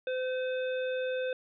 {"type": "harmonic tone", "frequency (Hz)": 512, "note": "C5", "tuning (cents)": -38, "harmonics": [1, 3, 5, 7], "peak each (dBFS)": [-30, -40, -44, -47], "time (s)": [0.07, 1.33], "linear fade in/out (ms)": 2, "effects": []}